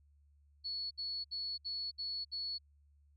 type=tone bursts; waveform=sine; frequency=4400 Hz; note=C#8; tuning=14 cents flat; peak=-37 dBFS; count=6; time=0.64-2.585 s; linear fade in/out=20 ms; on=270 ms; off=65 ms; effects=added 72 Hz sine -64 dBFS peak until 3.16 s